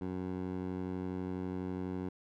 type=tone with band-pass filter; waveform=15% pulse; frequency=92.1 Hz; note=F#2; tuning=7 cents flat; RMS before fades=-38 dBFS; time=0.01-2.09 s; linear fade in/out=5 ms; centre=300 Hz; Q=0.68; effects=none